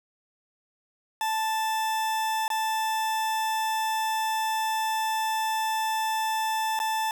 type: tone with dropouts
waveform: 40% pulse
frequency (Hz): 880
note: A5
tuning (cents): 0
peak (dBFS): -24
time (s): 1.21-7.11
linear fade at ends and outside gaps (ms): 1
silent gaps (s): 2.48-2.502 / 6.791-6.8
effects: none